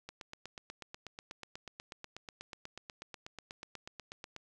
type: click train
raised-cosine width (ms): 0.2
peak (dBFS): -27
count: 36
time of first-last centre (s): 0.09-4.364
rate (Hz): 8.19
effects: none